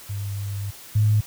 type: tone pair in turn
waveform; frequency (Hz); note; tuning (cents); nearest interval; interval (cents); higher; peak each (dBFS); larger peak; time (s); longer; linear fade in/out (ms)
sine; 100.4 / 106.37; G2 / G#2; +42 / +42; minor second; 100; second; -26 / -15; second; 0.09-0.71 / 0.95-1.21; first; 10
effects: white hiss -43 dBFS RMS until 1.26 s